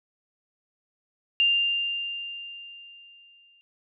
sine tone with exponential decay, 2794 Hz, F7, in tune, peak -17 dBFS, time 1.4-3.61 s, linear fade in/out 0 ms, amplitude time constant 480 ms, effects none

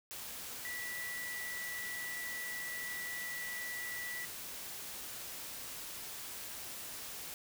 sine tone in noise, 1958 Hz, B6, 15 cents flat, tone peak -40 dBFS, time 0.65-4.25 s, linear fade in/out 0 ms, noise white, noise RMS -45 dBFS, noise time 0.11-7.34 s, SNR +2 dB, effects none

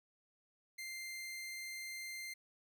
sawtooth tone, 2093 Hz, C7, in tune, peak -40 dBFS, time 0.78-2.34 s, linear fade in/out 10 ms, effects none

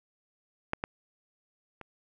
clicks, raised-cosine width 0.5 ms, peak -13 / -16 / -28 dBFS, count 3, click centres 0.734 / 0.839 / 1.813 s, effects none

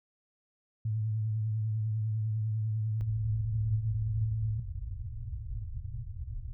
sine tone with vibrato, 109 Hz, A2, 16 cents flat, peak -28 dBFS, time 0.85-4.6 s, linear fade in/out 5 ms, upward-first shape triangle, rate 10 Hz, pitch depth 53 cents each way
white low-pass noise, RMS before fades -38 dBFS, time 3.01-6.53 s, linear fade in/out 0 ms, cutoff 120 Hz, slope 96 dB/octave
effects none

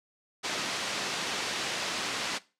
white band-pass noise, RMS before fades -33 dBFS, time 0.43-2.39 s, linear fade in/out 20 ms, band 160 to 4800 Hz, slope 12 dB/octave, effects noise-tail reverb RT60 0.3 s tail -19 dB re dry + low-pass 9000 Hz 12 dB/octave

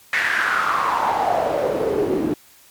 pink noise with band-pass filter sweep, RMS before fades -20 dBFS, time 0.13-2.34 s, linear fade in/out 2 ms, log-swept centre 2000 to 300 Hz, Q 5.3, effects white hiss -50 dBFS RMS until 2.7 s + MP3 96 kbps

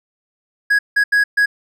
triangle tone bursts at uneven times, 1661.2 Hz, G#6, in tune, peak -9 dBFS, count 4, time 0.7-0.79 / 0.96-1.04 / 1.12-1.24 / 1.37-1.46 s, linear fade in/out 10 ms, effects none

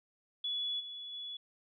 sine tone with level steps, 3409 Hz, G#7, 45 cents sharp, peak -33 / -42 / -40 dBFS, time 0.44-1.37 s, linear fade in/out 5 ms, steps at 0.79 / 1.12 s, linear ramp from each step 20 ms, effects none

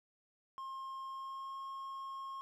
triangle tone with pitch glide, 1067 to 1079.4 Hz, C6 to C#6, +34 to -46 cents, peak -40 dBFS, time 0.58-2.41 s, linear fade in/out 0 ms, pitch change +20 cents, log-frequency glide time 1.04-1.59 s, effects none

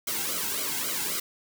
white noise with flanger, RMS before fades -30 dBFS, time 0.07-1.2 s, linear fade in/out 5 ms, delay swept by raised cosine 1.1 to 1.71 ms, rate 3.7 Hz, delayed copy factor -1, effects none

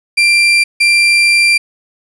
35% pulse tone bursts at uneven times, 2369 Hz, D7, 14 cents sharp, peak -5 dBFS, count 2, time 0.17-0.64 / 0.8-1.58 s, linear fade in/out 10 ms, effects resampled to 22050 Hz + 7-bit

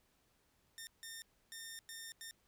10% pulse tone bursts at uneven times, 1818 Hz, A#6, 44 cents flat, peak -38 dBFS, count 5, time 0.78-0.87 / 1.03-1.22 / 1.52-1.79 / 1.89-2.12 / 2.21-2.31 s, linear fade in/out 0 ms, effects pink hiss -75 dBFS RMS until 2.47 s

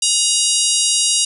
harmonic tone with a mistuned harmonic, 951 Hz, A#5, 34 cents sharp, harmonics 3 / 4 / 5 / 6 / 7 / 8 / 9 / 10, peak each -22 / -22 / -22 / -22 / -22 / -22 / -22 / -22 dBFS, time 0.02-1.25 s, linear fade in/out 5 ms, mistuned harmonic 10, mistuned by +56 cents, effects none

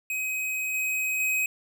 square tone with level steps, 2528 Hz, D#7, 27 cents sharp, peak -28 / -26 / -24 dBFS, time 0.1-1.46 s, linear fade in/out 2 ms, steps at 0.74 / 1.2 s, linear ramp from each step 2 ms, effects none

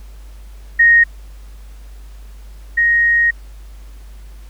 sine tone pair in turn, 1864.7 / 1871.9 Hz, A#6 / A#6, 0 / +7 cents, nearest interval unison, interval 7 cents, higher second, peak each -6 / -10 dBFS, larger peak first, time 0.79-1.04 / 2.77-3.31 s, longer second, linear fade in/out 10 ms, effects added 50 Hz sine -33 dBFS peak until 4.49 s + pink hiss -50 dBFS RMS until 4.49 s

